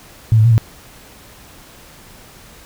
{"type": "tone with pitch steps", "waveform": "sine", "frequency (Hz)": [111.4, 108.8, 117.4, 111.3], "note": ["A2", "A2", "A#2", "A2"], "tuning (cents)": [22, -19, 13, 20], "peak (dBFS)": -7, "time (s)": [0.32, 0.58], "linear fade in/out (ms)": 0, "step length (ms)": 65, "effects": ["pink hiss -42 dBFS RMS until 2.65 s"]}